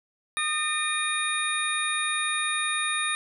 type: tone cluster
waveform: sine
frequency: 1229 / 1815 / 2426 / 3710 / 9580 Hz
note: D#6 / A#6 / D#7 / A#7 / D9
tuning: -22 / -47 / -44 / -9 / +33 cents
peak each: -31 dBFS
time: 0.37-3.15 s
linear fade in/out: 0 ms
effects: none